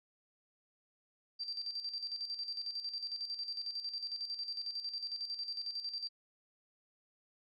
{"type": "tone with tremolo", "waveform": "sine", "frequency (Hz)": 4699, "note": "D8", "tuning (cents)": 0, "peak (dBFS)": -36, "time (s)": [1.39, 6.09], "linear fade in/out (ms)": 20, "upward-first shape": "square", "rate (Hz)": 11, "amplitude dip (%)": 60, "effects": []}